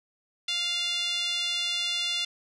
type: tone with band-pass filter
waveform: 5% pulse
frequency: 698.5 Hz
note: F5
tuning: in tune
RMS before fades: -29 dBFS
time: 0.48-2.25 s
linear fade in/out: 5 ms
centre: 3300 Hz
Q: 3.4
effects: none